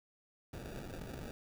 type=noise with sample-and-hold; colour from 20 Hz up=pink; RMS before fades=-45 dBFS; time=0.53-1.31 s; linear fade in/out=2 ms; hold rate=1050 Hz; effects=none